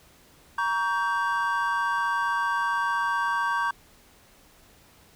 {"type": "chord", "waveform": "triangle", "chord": "G diminished", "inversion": "first", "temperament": "just", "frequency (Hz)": [940.8, 1128.9, 1568], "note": ["Bb5", "Db6", "G6"], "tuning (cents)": [16, 31, 0], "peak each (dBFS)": -26, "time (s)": [0.58, 3.71], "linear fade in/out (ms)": 5, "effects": ["pink hiss -56 dBFS RMS until 5.15 s"]}